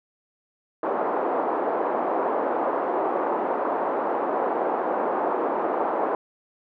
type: band-pass noise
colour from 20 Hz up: white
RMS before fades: -25 dBFS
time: 0.83-6.15 s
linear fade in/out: 2 ms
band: 300 to 970 Hz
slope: 24 dB/octave
effects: none